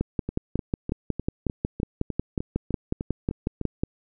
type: two click trains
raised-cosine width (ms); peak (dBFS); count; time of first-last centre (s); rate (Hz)
3; -16 / -11; 12 / 22; 0.29-3.613 / 0.01-3.835; 3.31 / 5.49
effects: none